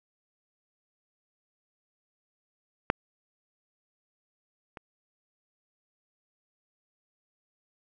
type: clicks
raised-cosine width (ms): 0.5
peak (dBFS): -6 / -26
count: 2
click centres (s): 2.901 / 4.772
effects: none